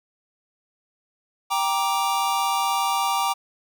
square chord, G minor, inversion none, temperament just, 784 / 940.8 / 1176 Hz, G5 / Bb5 / D6, 0 / +16 / +2 cents, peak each -26 dBFS, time 1.5-3.34 s, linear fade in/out 20 ms, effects none

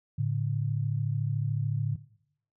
sine tone pair together, 110 / 143.74 Hz, A2 / D3, 0 / -37 cents, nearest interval perfect fourth, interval 463 cents, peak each -28 dBFS, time 0.18-1.96 s, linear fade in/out 10 ms, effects noise-tail reverb RT60 0.7 s tail -18 dB re dry

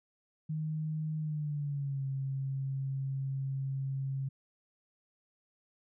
sine tone with pitch glide, 155.5 to 135.37 Hz, D#3 to C#3, -1 to -41 cents, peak -32 dBFS, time 0.49-4.29 s, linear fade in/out 10 ms, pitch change -240 cents, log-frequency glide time 1.19-2.05 s, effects none

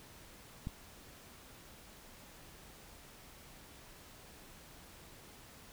click, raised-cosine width 5 ms, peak -26 dBFS, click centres 0.671 s, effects pink hiss -56 dBFS RMS until 5.72 s

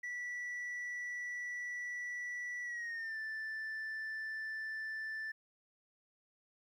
sine tone with pitch glide, 1956 to 1762.8 Hz, B6 to A6, -17 to +3 cents, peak -36 dBFS, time 0.03-5.32 s, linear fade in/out 10 ms, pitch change -180 cents, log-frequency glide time 2.63-3.18 s, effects tanh soft clip ceiling -38 dBFS + 12-bit

